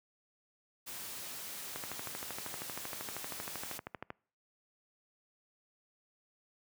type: noise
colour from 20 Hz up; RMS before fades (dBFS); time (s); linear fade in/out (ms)
white; -44; 0.86-3.79; 20
type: click train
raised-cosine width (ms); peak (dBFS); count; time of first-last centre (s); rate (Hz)
0.5; -25; 31; 1.76-4.104; 12.8
effects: noise-tail reverb RT60 0.5 s tail -26 dB re dry + high-pass 80 Hz 12 dB/octave